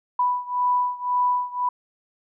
sine beating tone pair, 987.8 / 989.7 Hz, B5 / B5, 0 / +3 cents, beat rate 1.9 Hz, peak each -22 / -24 dBFS, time 0.19-1.69 s, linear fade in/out 5 ms, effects none

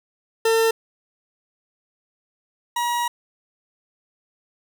40% pulse tone pair in turn, 451.3 / 956.3 Hz, A4 / A#5, +44 / +44 cents, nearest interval octave + minor second, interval 1300 cents, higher second, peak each -15 / -20 dBFS, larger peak first, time 0.45-0.71 / 2.76-3.08 s, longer second, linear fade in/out 5 ms, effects none

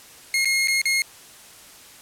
sawtooth tone with dropouts, 2150 Hz, C7, 47 cents sharp, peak -15 dBFS, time 0.34-1.02 s, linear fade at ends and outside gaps 1 ms, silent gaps 0.447-0.455 / 0.674-0.682 / 0.816-0.855 s, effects white hiss -46 dBFS RMS until 2.01 s + low-pass 12000 Hz 12 dB/octave

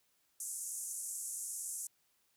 white band-pass noise, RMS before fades -42 dBFS, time 0.4-1.87 s, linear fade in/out 2 ms, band 6500 to 11000 Hz, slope 48 dB/octave, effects white hiss -75 dBFS RMS until 2.36 s

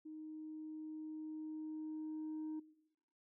sine tone with level ramp, 311.1 Hz, D#4, in tune, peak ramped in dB -47 to -39 dBFS, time 0.05-2.6 s, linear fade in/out 10 ms, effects noise-tail reverb RT60 1.0 s tail -21 dB re dry + tanh soft clip ceiling -39 dBFS

